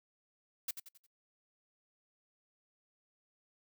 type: noise with echo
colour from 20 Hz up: blue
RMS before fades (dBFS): -36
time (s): 0.68-0.71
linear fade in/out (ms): 5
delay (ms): 89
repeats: 4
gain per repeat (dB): -8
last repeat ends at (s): 1.066
effects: noise-tail reverb RT60 0.1 s tail -25 dB re dry